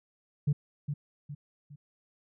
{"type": "tone with echo", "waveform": "sine", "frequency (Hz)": 145.2, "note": "D3", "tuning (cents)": -19, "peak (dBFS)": -21, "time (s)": [0.47, 0.53], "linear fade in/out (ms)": 10, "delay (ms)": 410, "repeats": 3, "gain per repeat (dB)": -8, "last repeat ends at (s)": 1.76, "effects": ["tanh soft clip ceiling -20 dBFS"]}